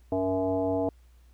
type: tone with frequency modulation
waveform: sine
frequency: 470 Hz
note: A#4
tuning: 14 cents sharp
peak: -24 dBFS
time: 0.12-0.89 s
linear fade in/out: 2 ms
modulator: 187 Hz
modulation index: 1.5
effects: added 60 Hz sine -53 dBFS peak until 1.33 s + pink hiss -68 dBFS RMS until 1.33 s